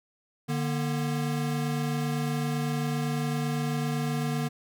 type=tone pair together; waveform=square; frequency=149.02 / 239.1 Hz; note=D3 / A#3; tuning=+26 / +44 cents; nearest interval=minor sixth; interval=818 cents; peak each=-29 / -32 dBFS; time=0.48-4.49 s; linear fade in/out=20 ms; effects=none